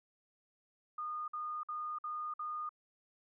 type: tone bursts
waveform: sine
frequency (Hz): 1224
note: D#6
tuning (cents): -29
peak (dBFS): -37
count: 5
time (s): 0.98-2.692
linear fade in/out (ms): 5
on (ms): 300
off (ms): 53
effects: none